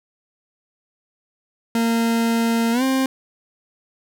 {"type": "tone with pitch glide", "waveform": "40% pulse", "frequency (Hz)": [230, 264.2], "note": ["A#3", "C4"], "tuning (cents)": [-23, 17], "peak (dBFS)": -16, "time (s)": [1.75, 3.06], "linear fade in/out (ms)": 2, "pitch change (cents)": 240, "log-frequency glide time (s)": [2.72, 2.83], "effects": []}